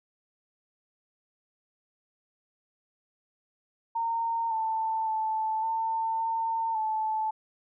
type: tone with pitch steps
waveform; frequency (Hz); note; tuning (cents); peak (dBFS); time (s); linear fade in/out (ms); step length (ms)
sine; 918 / 888 / 877 / 898 / 905 / 872; A#5 / A5 / A5 / A5 / A5 / A5; -27 / +16 / -6 / +35 / +48 / -16; -26; 3.95-7.31; 10; 560
effects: none